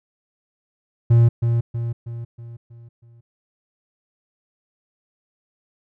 triangle tone with echo, 117.2 Hz, A#2, 10 cents sharp, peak -8 dBFS, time 1.1-1.29 s, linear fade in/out 10 ms, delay 320 ms, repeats 6, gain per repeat -6 dB, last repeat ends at 3.21 s, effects none

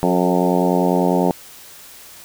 harmonic tone with a mistuned harmonic, 90 Hz, F#2, 47 cents flat, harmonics 2 / 3 / 4 / 5 / 6 / 7 / 8 / 9 / 10, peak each -19 / -21 / -22 / -23 / -24 / -24 / -25 / -26 / -26 dBFS, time 0.03-1.31 s, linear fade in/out 0 ms, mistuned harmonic 5, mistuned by -22 cents, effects white hiss -41 dBFS RMS until 2.24 s

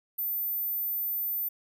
sine tone, 14080 Hz, A9, in tune, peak -28 dBFS, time 0.18-1.49 s, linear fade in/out 10 ms, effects none

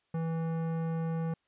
sine tone with tanh clipping, 163.7 Hz, E3, 12 cents flat, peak -32 dBFS, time 0.14-1.34 s, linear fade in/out 5 ms, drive 16 dB, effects white hiss -75 dBFS RMS until 1.47 s + resampled to 8000 Hz

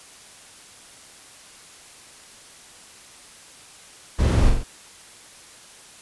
brown noise with echo, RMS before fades -19 dBFS, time 4.18-4.51 s, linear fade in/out 20 ms, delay 44 ms, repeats 3, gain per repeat -4 dB, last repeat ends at 4.642 s, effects white hiss -46 dBFS RMS until 6.01 s + resampled to 24000 Hz

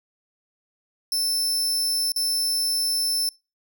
sawtooth tone with dropouts, 5300 Hz, E8, 9 cents sharp, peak -19 dBFS, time 1.12-3.29 s, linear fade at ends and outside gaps 1 ms, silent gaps 2.12-2.161 s, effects noise-tail reverb RT60 0.3 s tail -26 dB re dry

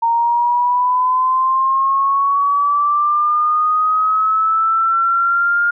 sine linear sweep, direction up, 921 to 1414 Hz, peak -12 dBFS, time 0.02-5.71 s, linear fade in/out 10 ms, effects none

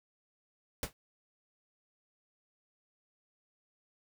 pink noise with exponential decay, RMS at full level -31 dBFS, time 0.83-0.93 s, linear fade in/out 1 ms, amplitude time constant 20 ms, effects none

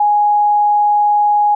sine tone, 830.6 Hz, G#5, in tune, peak -9 dBFS, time 0-1.55 s, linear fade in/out 5 ms, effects none

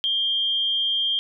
sine tone with amplitude modulation, 3200 Hz, G7, 35 cents sharp, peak -18 dBFS, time 0.04-1.19 s, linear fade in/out 0 ms, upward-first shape sine, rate 216 Hz, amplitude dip 45%, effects none

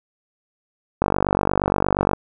click train, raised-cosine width 1 ms, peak -3 dBFS, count 55, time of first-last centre 1.02-2.133 s, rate 48.5 Hz, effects none

